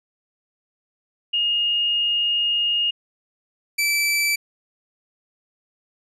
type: tone pair in turn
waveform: sine / sawtooth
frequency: 2849 / 2321 Hz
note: F7 / D7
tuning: +34 / -21 cents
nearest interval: major third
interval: 355 cents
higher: first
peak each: -18 / -15 dBFS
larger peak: second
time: 1.33-2.91 / 3.78-4.36 s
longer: first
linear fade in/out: 10 ms
effects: resampled to 32000 Hz